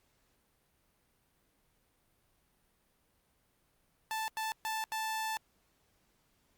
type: tone bursts at uneven times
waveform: sawtooth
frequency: 880 Hz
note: A5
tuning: in tune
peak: -30 dBFS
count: 4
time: 4.11-4.28 / 4.37-4.52 / 4.65-4.84 / 4.92-5.37 s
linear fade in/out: 0 ms
effects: pink hiss -73 dBFS RMS until 6.57 s + Opus 48 kbps